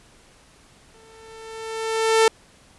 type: tone with exponential growth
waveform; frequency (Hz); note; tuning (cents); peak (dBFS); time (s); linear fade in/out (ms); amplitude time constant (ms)
sawtooth; 446.1; A4; +24; -8; 0.94-2.28; 2; 290
effects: pink hiss -53 dBFS RMS until 2.78 s + resampled to 24000 Hz